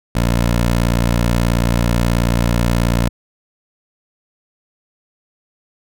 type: tone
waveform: 15% pulse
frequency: 58.5 Hz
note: A#1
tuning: 7 cents sharp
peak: -7 dBFS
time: 0.15-3.09 s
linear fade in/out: 5 ms
effects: none